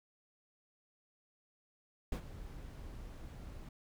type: noise with ADSR envelope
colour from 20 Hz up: brown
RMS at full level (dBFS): -34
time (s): 2.12-3.69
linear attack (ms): 4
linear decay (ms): 80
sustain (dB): -14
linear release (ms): 4
effects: none